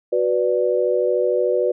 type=chord; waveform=sine; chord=B minor; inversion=second; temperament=equal; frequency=370 / 493.9 / 587.3 Hz; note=F#4 / B4 / D5; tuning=0 / 0 / 0 cents; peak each=-21 / -19 / -22 dBFS; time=0.12-1.72 s; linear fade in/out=10 ms; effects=none